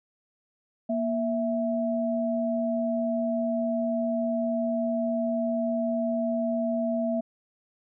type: tone pair together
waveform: sine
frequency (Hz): 235.9 / 659.3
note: A#3 / E5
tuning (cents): +21 / 0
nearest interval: octave + tritone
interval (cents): 1779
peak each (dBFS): -27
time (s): 0.89-7.21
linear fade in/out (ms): 10
effects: none